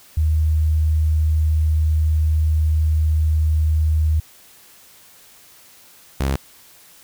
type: tone pair in turn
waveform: sine / sawtooth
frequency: 77.9 / 67.86 Hz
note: D#2 / C#2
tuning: +3 / -36 cents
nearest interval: major second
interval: 239 cents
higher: first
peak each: -14 dBFS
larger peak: neither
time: 0.17-4.2 / 6.2-6.36 s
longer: first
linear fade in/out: 5 ms
effects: white hiss -48 dBFS RMS until 7.03 s